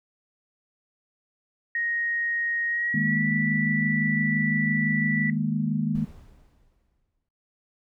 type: tone with pitch glide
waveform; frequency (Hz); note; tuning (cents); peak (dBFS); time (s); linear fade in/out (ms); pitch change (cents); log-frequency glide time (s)
sine; 1872 to 1962.8; A#6 to B6; +7 to -11; -25; 1.75-5.3; 2; +82; 2.67-3.25
type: chord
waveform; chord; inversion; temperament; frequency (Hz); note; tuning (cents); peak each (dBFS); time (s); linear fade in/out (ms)
sine; D# suspended fourth; none; just; 155.56 / 207.4 / 233.3; D#3 / G#3 / A#3; 0 / -2 / +2; -27; 2.94-6.05; 5
type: noise with exponential decay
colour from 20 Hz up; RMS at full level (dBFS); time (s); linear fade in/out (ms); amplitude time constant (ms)
brown; -41; 5.95-7.29; 2; 290
effects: noise-tail reverb RT60 0.2 s tail -17 dB re dry